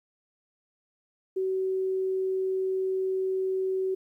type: tone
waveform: sine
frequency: 378.3 Hz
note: F#4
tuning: 38 cents sharp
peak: -25 dBFS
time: 1.36-3.95 s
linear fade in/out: 10 ms
effects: 11-bit